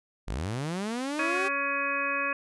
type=linear sweep; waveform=sawtooth; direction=up; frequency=38.92 to 397.2 Hz; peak=-26 dBFS; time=0.27-1.49 s; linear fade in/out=20 ms
type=harmonic tone; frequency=280 Hz; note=C#4; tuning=18 cents sharp; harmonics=1 / 2 / 4 / 5 / 6 / 7 / 8 / 9; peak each=-40 / -36 / -32 / -38 / -32 / -43 / -42 / -31 dBFS; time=1.19-2.33 s; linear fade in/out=2 ms
effects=resampled to 24000 Hz